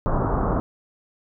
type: low-pass noise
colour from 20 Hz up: pink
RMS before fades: -22 dBFS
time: 0.06-0.6 s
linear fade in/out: 0 ms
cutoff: 1300 Hz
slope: 48 dB/octave
effects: none